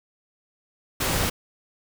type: noise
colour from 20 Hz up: pink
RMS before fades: -24 dBFS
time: 1-1.3 s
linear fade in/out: 10 ms
effects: none